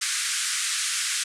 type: band-pass noise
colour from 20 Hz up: white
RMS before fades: -27 dBFS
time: 0.01-1.24 s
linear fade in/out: 10 ms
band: 1300 to 9700 Hz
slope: 48 dB/octave
effects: none